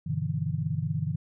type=chord; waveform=sine; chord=E minor seventh; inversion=first; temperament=just; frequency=98.89 / 123.61 / 148.33 / 164.81 Hz; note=G2 / B2 / D3 / E3; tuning=+16 / +2 / +18 / 0 cents; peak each=-34 / -34 / -30 / -32 dBFS; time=0.06-1.16 s; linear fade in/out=10 ms; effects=none